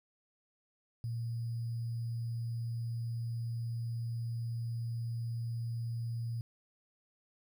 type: tone with sample-and-hold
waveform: sine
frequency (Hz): 116.3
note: A#2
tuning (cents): -4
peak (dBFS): -34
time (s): 1.04-6.41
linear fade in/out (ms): 0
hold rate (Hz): 4900
effects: none